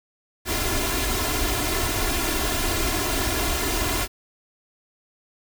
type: noise with comb filter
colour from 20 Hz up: pink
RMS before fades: -24 dBFS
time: 0.45-4.08 s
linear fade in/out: 50 ms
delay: 2.9 ms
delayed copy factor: +0.8
effects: none